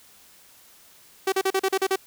sawtooth tone bursts, 383.4 Hz, G4, 38 cents flat, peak -16 dBFS, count 8, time 1.27-1.959 s, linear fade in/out 5 ms, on 52 ms, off 39 ms, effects white hiss -53 dBFS RMS until 2.06 s

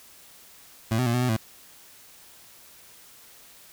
25% pulse tone with pitch steps, 112.3 / 126.6 / 117.7 / 124 / 125.7 / 111.2 Hz, A2 / B2 / A#2 / B2 / B2 / A2, +36 / +43 / +17 / +7 / +31 / +19 cents, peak -18 dBFS, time 0.91-1.366 s, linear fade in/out 5 ms, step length 76 ms, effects white hiss -51 dBFS RMS until 3.72 s

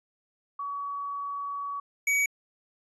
sine / square tone pair in turn, 1132 / 2264 Hz, C#6 / C#7, +36 / +36 cents, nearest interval octave, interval 1200 cents, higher second, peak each -31 / -23 dBFS, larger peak second, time 0.59-1.8 / 2.07-2.26 s, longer first, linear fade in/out 5 ms, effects resampled to 24000 Hz

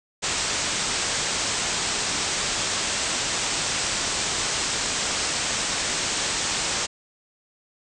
white low-pass noise, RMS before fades -26 dBFS, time 0.22-6.87 s, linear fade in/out 20 ms, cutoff 8400 Hz, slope 96 dB/octave, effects none

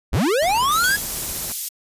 square linear sweep, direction up, 30.04 to 1700 Hz, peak -17 dBFS, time 0.12-0.97 s, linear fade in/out 20 ms
pink noise with tremolo, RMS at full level -33 dBFS, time 0.42-1.52 s, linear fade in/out 0 ms, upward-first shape sine, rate 15 Hz, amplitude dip 35%
white high-pass noise, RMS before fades -26 dBFS, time 0.71-1.69 s, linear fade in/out 10 ms, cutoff 5200 Hz, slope 12 dB/octave
20% pulse tone with exponential decay, 3322 Hz, G#7, in tune, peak -16 dBFS, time 0.84-1.18 s, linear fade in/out 0 ms, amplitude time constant 73 ms
effects resampled to 32000 Hz

